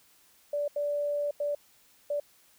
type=tone bursts at uneven times; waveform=sine; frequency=582 Hz; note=D5; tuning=16 cents flat; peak=-27 dBFS; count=4; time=0.53-0.68 / 0.76-1.31 / 1.4-1.55 / 2.1-2.2 s; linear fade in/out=5 ms; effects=white hiss -62 dBFS RMS until 2.58 s